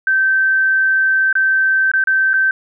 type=tone with dropouts; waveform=sine; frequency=1551 Hz; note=G6; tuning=19 cents flat; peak=-11 dBFS; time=0.07-2.51 s; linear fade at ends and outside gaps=2 ms; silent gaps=1.328-1.353 / 1.916-1.936 / 2.04-2.072 / 2.334-2.339 s; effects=none